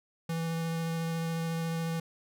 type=tone with vibrato; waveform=square; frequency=164.81 Hz; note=E3; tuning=in tune; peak=-31 dBFS; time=0.29-2 s; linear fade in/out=5 ms; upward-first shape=sine; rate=14 Hz; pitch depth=9 cents each way; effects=none